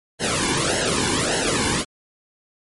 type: noise with flanger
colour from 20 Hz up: pink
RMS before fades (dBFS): -21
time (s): 0.19-1.85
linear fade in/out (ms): 50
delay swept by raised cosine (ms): 0.83 to 1.58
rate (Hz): 1.7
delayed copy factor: -1
effects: MP3 48 kbps